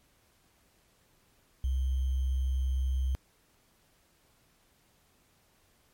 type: tone with sample-and-hold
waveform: sine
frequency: 65.1 Hz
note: C2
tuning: 8 cents flat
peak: -26 dBFS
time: 1.64-3.15 s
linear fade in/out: 0 ms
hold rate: 3150 Hz
effects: pink hiss -67 dBFS RMS until 5.93 s + MP3 64 kbps